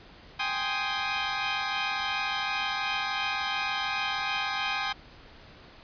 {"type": "chord", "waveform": "15% pulse", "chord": "Ab major seventh", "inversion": "third", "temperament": "equal", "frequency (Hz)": [784, 830.6, 1046.5, 1244.5], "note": ["G5", "Ab5", "C6", "Eb6"], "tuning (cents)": [0, 0, 0, 0], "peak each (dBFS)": [-26, -28, -28, -27], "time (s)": [0.39, 4.93], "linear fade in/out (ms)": 10, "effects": ["pink hiss -51 dBFS RMS until 5.83 s", "resampled to 11025 Hz"]}